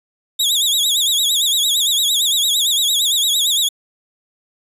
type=tone with vibrato; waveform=sawtooth; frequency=3578 Hz; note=A7; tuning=28 cents sharp; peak=-11 dBFS; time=0.39-3.69 s; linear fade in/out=10 ms; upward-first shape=sine; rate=8.8 Hz; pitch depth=150 cents each way; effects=resampled to 32000 Hz